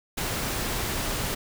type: noise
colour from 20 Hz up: pink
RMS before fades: -29 dBFS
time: 0.17-1.35 s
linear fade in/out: 10 ms
effects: none